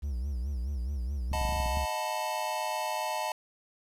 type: tone with vibrato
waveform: triangle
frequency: 65.5 Hz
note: C2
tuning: 2 cents sharp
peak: -28 dBFS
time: 0.02-1.86 s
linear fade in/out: 20 ms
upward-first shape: sine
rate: 4.7 Hz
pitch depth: 180 cents each way
type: clicks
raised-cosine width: 5 ms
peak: -27 dBFS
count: 10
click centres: 1.317 / 1.353 / 1.415 / 1.452 / 1.49 / 1.525 / 1.565 / 1.602 / 1.66 / 1.772 s
type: chord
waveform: square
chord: B dominant seventh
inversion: first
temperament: equal with one note detuned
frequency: 622.3 / 726.4 / 880 / 987.8 Hz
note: D#5 / F#5 / A5 / B5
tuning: 0 / -32 / 0 / 0 cents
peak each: -37 / -39 / -34 / -39 dBFS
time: 1.33-3.32 s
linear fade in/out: 2 ms
effects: resampled to 32000 Hz + 10-bit